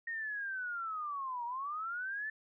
sine linear two-way sweep, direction down then up, 1864.7 to 932.3 to 1772 Hz, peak -36 dBFS, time 0.07-2.3 s, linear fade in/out 5 ms, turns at 1.45 s, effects none

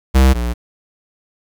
square tone pair in turn, 65.8 / 59.51 Hz, C2 / A#1, +10 / +36 cents, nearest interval major second, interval 174 cents, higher first, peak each -8 / -18 dBFS, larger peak first, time 0.14-0.34 / 0.34-0.54 s, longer neither, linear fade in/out 20 ms, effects 7-bit

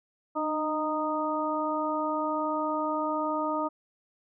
harmonic tone with a mistuned harmonic, 309.4 Hz, D#4, 10 cents flat, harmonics 1 / 2 / 3 / 4, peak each -32 / -32 / -32 / -32 dBFS, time 0.35-3.69 s, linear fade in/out 20 ms, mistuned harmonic 1, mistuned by -33 cents, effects none

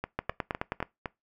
two click trains, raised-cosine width 0.5 ms, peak -14 / -17 dBFS, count 7 / 5, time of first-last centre 0.19-0.827 / 0.04-1.058 s, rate 9.42 / 3.93 Hz, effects noise-tail reverb RT60 0.2 s tail -22 dB re dry

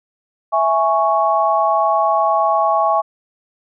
sine chord, C# minor, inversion first, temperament equal, 659.3 / 830.6 / 1108.7 Hz, E5 / G#5 / C#6, 0 / 0 / 0 cents, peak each -17 dBFS, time 0.52-3.02 s, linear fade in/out 20 ms, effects none

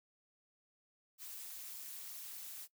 blue noise with amplitude modulation, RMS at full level -45 dBFS, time 1.18-2.68 s, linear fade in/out 50 ms, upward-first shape sine, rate 246 Hz, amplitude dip 70%, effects noise-tail reverb RT60 0.1 s tail -19 dB re dry

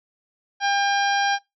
harmonic tone, 801 Hz, G5, 37 cents sharp, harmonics 1 / 2 / 3 / 4 / 5 / 6 / 7, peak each -21 / -24 / -32 / -30 / -35 / -34 / -33 dBFS, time 0.6-1.39 s, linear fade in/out 50 ms, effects noise-tail reverb RT60 0.2 s tail -23 dB re dry

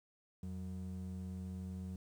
triangle ring-modulated tone, 136 Hz, C#3, 33 cents flat, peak -36 dBFS, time 0.43-1.96 s, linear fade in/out 2 ms, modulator 49.8 Hz, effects 11-bit

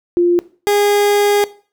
sine / 30% pulse tone pair in turn, 349.2 / 409.8 Hz, F4 / G#4, 0 / -23 cents, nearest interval minor third, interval 277 cents, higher second, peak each -9 dBFS, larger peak neither, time 0.17-0.39 / 0.67-1.44 s, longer second, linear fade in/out 0 ms, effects noise-tail reverb RT60 0.4 s tail -18 dB re dry

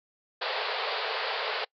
pink band-pass noise, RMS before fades -31 dBFS, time 0.41-1.65 s, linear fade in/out 10 ms, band 420 to 4800 Hz, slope 96 dB/octave, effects noise-tail reverb RT60 0.1 s tail -25 dB re dry + MP3 96 kbps

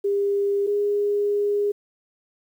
sine tone pair in turn, 401.7 / 409.9 Hz, G4 / G#4, +42 / -23 cents, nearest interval unison, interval 35 cents, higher second, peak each -19 dBFS, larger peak neither, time 0.04-0.67 / 0.67-1.72 s, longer second, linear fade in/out 10 ms, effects 9-bit

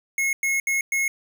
square tone bursts at uneven times, 2170 Hz, C#7, 37 cents flat, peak -21 dBFS, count 4, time 0.18-0.33 / 0.43-0.6 / 0.67-0.81 / 0.92-1.08 s, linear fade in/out 2 ms, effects none

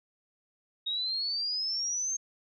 sine exponential sweep, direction up, 3746 to 6430 Hz, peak -29 dBFS, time 0.86-2.17 s, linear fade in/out 10 ms, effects none

